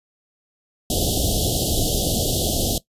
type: band-stop noise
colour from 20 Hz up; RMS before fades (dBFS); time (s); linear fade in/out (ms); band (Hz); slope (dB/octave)
pink; -21; 0.9-2.78; 2; 750 to 3000; 96
effects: noise-tail reverb RT60 0.1 s tail -18 dB re dry + resampled to 32000 Hz